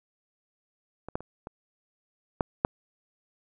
clicks, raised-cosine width 1 ms, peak -24 / -14 / -28 / -24 / -10 / -7 dBFS, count 6, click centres 1.086 / 1.155 / 1.206 / 1.471 / 2.408 / 2.649 s, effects none

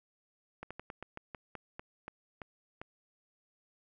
slowing click train, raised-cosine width 0.5 ms, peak -27 dBFS, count 12, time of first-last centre 0.63-2.815 s, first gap 76 ms, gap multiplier 1.18, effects none

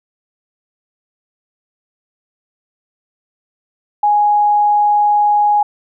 sine tone, 830.6 Hz, G#5, in tune, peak -9 dBFS, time 4.03-5.63 s, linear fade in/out 5 ms, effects none

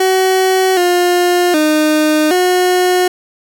30% pulse tone with pitch steps, 376.3 / 354.8 / 306.7 / 363 Hz, F#4 / F4 / D#4 / F#4, +29 / +27 / -25 / -33 cents, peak -7 dBFS, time 0-3.08 s, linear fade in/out 5 ms, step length 770 ms, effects none

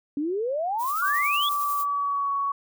sine exponential sweep, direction up, 277.2 to 3506 Hz, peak -24 dBFS, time 0.17-1.49 s, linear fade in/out 2 ms
violet noise with tremolo, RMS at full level -34 dBFS, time 0.78-1.86 s, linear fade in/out 50 ms, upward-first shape sine, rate 11 Hz, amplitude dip 40%
sine tone with pitch glide, 1160 to 1118.5 Hz, D6 to C#6, -22 to +15 cents, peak -23 dBFS, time 1.02-2.52 s, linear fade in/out 5 ms, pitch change -63 cents, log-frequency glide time 1.64-2.33 s
effects none

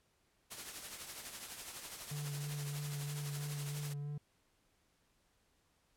white noise with tremolo, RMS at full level -44 dBFS, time 0.5-3.94 s, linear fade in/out 20 ms, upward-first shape triangle, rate 12 Hz, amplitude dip 55%
triangle tone with vibrato, 145.2 Hz, D3, 19 cents flat, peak -37 dBFS, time 2.11-4.18 s, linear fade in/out 5 ms, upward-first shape sine, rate 3.1 Hz, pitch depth 19 cents each way
effects pink hiss -75 dBFS RMS until 5.96 s + low-pass 12000 Hz 12 dB/octave

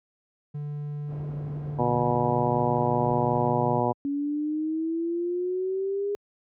triangle tone, 146.83 Hz, D3, in tune, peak -28 dBFS, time 0.54-3.8 s, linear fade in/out 10 ms
pink low-pass noise, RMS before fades -40 dBFS, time 1.07-3.55 s, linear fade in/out 50 ms, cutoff 540 Hz, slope 12 dB/octave
harmonic tone, 121.5 Hz, B2, 28 cents flat, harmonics 1 / 2 / 3 / 4 / 5 / 6 / 7 / 8, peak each -30 / -30 / -30 / -30 / -30 / -30 / -30 / -30 dBFS, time 1.78-3.93 s, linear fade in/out 20 ms
sine exponential sweep, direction up, 280 to 409.9 Hz, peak -25 dBFS, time 4.05-6.15 s, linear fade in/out 0 ms
effects high-pass 80 Hz 12 dB/octave

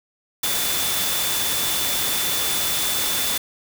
sine tone in noise, 3504 Hz, A7, 8 cents flat, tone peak -28 dBFS, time 0.43-3.38 s, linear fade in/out 5 ms, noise white, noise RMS -23 dBFS, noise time 0.43-3.38 s, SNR -8 dB, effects none

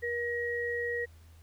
sine tone pair together, 476.5 / 1896.1 Hz, A#4 / A#6, +38 / +29 cents, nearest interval 2 octaves, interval 2391 cents, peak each -33 / -33 dBFS, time 0.02-1.06 s, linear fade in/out 20 ms, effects added 81 Hz sine -52 dBFS peak until 1.42 s + pink hiss -64 dBFS RMS until 1.42 s

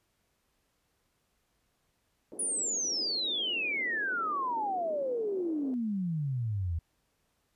white band-pass noise, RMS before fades -46 dBFS, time 2.32-5.74 s, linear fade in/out 0 ms, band 260 to 460 Hz, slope 24 dB/octave
sine exponential sweep, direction down, 9956 to 78.9 Hz, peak -29 dBFS, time 2.39-6.79 s, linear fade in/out 5 ms
effects pink hiss -75 dBFS RMS until 7.55 s + resampled to 32000 Hz

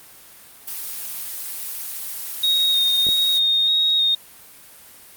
blue noise, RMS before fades -30 dBFS, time 0.67-3.39 s, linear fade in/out 10 ms
sine tone with vibrato, 3729 Hz, A#7, in tune, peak -15 dBFS, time 2.43-4.15 s, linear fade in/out 5 ms, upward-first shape square, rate 1.6 Hz, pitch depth 16 cents each way
clicks, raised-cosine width 2 ms, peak -20 / -19 dBFS, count 2, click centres 3.068 / 3.089 s
effects white hiss -45 dBFS RMS until 5.16 s + Opus 32 kbps

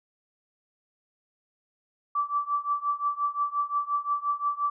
sine tone with tremolo, 1161 Hz, D6, 20 cents flat, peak -21 dBFS, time 2.15-4.7 s, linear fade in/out 5 ms, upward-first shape triangle, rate 5.7 Hz, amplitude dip 95%, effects none

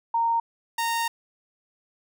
sine / sawtooth tone pair in turn, 924 / 924 Hz, A#5 / A#5, -16 / -16 cents, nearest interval unison, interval 0 cents, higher neither, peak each -20 dBFS, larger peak neither, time 0.14-0.4 / 0.78-1.08 s, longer second, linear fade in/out 5 ms, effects none

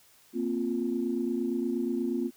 sine chord, Bb suspended second, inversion none, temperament equal, 233.1 / 261.6 / 349.2 Hz, Bb3 / C4 / F4, 0 / 0 / 0 cents, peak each -31 dBFS, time 0.33-2.31 s, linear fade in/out 50 ms, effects tanh soft clip ceiling -17 dBFS + white hiss -60 dBFS RMS until 2.36 s

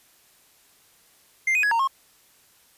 triangle tone with pitch steps, 2097 / 2495 / 1674 / 921 / 1078 Hz, C7 / D#7 / G#6 / A#5 / C#6, +3 / +4 / +13 / -21 / -49 cents, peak -17 dBFS, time 1.47-1.875 s, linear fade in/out 5 ms, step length 81 ms, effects white hiss -58 dBFS RMS until 2.77 s + resampled to 32000 Hz

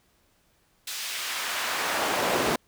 brown noise with high-pass filter sweep, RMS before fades -28 dBFS, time 0.87-2.56 s, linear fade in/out 5 ms, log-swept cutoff 3800 to 370 Hz, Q 0.79, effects pink hiss -66 dBFS RMS until 2.67 s

